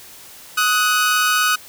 sawtooth tone pair together, 1256.2 / 1480 Hz, D#6 / F#6, +16 / 0 cents, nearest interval minor third, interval 284 cents, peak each -14 dBFS, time 0.57-1.56 s, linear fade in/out 10 ms, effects white hiss -41 dBFS RMS until 1.68 s

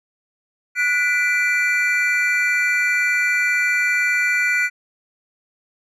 triangle tone cluster, 1464 / 1989 / 2349 Hz, F#6 / B6 / D7, -19 / +12 / 0 cents, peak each -19 dBFS, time 0.75-4.7 s, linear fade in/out 50 ms, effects resampled to 32000 Hz

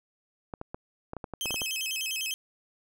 clicks, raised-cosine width 1 ms, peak -22 dBFS, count 11, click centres 0.538 / 0.614 / 0.745 / 1.134 / 1.167 / 1.242 / 1.337 / 1.457 / 1.507 / 1.543 / 1.618 s
sawtooth tone with vibrato, 2842 Hz, F7, 30 cents sharp, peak -27 dBFS, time 1.41-2.34 s, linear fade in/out 0 ms, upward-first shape square, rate 10 Hz, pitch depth 170 cents each way
effects none

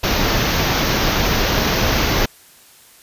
pink band-stop noise, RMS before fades -17 dBFS, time 0.03-2.26 s, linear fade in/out 10 ms, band 6400 to 13000 Hz, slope 96 dB/octave, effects white hiss -47 dBFS RMS until 3.02 s + resampled to 32000 Hz

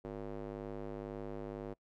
square tone with band-pass filter, 51 Hz, G#1, 31 cents flat, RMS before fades -43 dBFS, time 0.04-1.74 s, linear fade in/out 10 ms, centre 440 Hz, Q 1.6, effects noise-tail reverb RT60 0.1 s tail -23 dB re dry

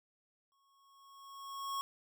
square tone with exponential growth, 1099 Hz, C#6, 15 cents flat, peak -35 dBFS, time 0.52-1.81 s, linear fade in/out 0 ms, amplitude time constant 280 ms, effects none

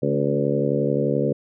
harmonic tone with a mistuned harmonic, 71.5 Hz, D2, 46 cents flat, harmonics 2 / 3 / 4 / 5 / 6 / 7 / 8, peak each -25 / -27 / -27 / -28 / -26 / -25 / -29 dBFS, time 0.02-1.33 s, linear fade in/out 10 ms, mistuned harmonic 4, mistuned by -27 cents, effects none

